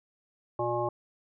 harmonic tone, 119.6 Hz, A#2, 45 cents sharp, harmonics 1 / 3 / 5 / 7 / 9, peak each -37 / -32 / -32 / -33 / -35 dBFS, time 0.59-0.89 s, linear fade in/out 5 ms, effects none

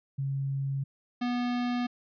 sine / square tone pair in turn, 137.1 / 244.3 Hz, C#3 / B3, -19 / -19 cents, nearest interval minor seventh, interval 1000 cents, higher second, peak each -28 dBFS, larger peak neither, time 0.18-0.84 / 1.21-1.87 s, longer neither, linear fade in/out 10 ms, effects resampled to 11025 Hz

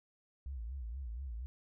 sine tone with vibrato, 61.74 Hz, B1, in tune, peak -39 dBFS, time 0.46-1.46 s, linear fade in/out 0 ms, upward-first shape sine, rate 4.2 Hz, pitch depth 200 cents each way, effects none

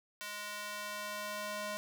square tone with high-pass filter sweep, 207.7 Hz, G#3, in tune, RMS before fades -41 dBFS, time 0.21-1.77 s, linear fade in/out 0 ms, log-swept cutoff 1500 to 600 Hz, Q 0.86, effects none

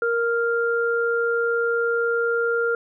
sine tone pair together, 467 / 1396.9 Hz, A#4 / F6, +3 / 0 cents, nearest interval octave + perfect fifth, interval 1897 cents, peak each -21 / -23 dBFS, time 0.02-2.75 s, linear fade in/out 2 ms, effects none

